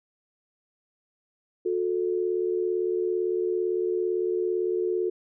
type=tone pair together; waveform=sine; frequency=362.2 / 440 Hz; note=F#4 / A4; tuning=-37 / 0 cents; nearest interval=minor third; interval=337 cents; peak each=-25 / -28 dBFS; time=1.65-5.1 s; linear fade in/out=10 ms; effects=none